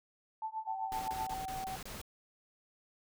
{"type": "tone with tremolo", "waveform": "sine", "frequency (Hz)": 880, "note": "A5", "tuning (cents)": 0, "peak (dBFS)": -33, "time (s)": [0.42, 1.34], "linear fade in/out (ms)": 2, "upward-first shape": "triangle", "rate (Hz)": 7.8, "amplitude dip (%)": 100}
{"type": "tone with pitch glide", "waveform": "sine", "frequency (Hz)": [769, 761.9], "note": ["G5", "G5"], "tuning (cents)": [-33, -49], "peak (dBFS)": -38, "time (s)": [0.67, 1.76], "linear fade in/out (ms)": 5, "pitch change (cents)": -16, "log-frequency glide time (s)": [0.85, 1.23]}
{"type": "noise bursts", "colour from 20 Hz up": "pink", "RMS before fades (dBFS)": -45, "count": 6, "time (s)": [0.92, 2.015], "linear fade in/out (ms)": 0, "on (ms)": 160, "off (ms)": 27}
{"effects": []}